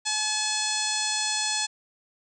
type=harmonic tone; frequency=856 Hz; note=A5; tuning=48 cents flat; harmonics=1 / 2 / 3 / 4 / 5 / 6 / 7 / 8 / 9 / 10; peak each=-34 / -35 / -35 / -33 / -31 / -35 / -34 / -35 / -34 / -36 dBFS; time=0.05-1.67 s; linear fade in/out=20 ms; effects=none